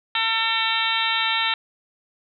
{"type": "harmonic tone with a mistuned harmonic", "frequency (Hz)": 450.4, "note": "A4", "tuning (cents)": 40, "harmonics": [2, 3, 4, 5, 6, 7, 8, 9], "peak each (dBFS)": [-28, -28, -28, -28, -28, -28, -28, -28], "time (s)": [0.15, 1.54], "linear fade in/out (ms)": 2, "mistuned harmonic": 9, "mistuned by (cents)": -62, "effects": []}